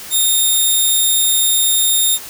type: tone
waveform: 10% pulse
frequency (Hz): 3672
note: A#7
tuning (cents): -27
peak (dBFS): -4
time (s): 0.1-2.19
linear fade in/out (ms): 50
effects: white hiss -32 dBFS RMS until 2.29 s